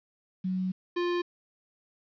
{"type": "tone pair in turn", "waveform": ["sine", "square"], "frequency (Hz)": [185.8, 350.7], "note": ["F#3", "F4"], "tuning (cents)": [7, 7], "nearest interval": "major seventh", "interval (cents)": 1100, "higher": "second", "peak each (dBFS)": -27, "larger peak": "neither", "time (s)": [[0.44, 0.72], [0.96, 1.22]], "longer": "first", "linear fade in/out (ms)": 10, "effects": ["resampled to 11025 Hz", "10-bit"]}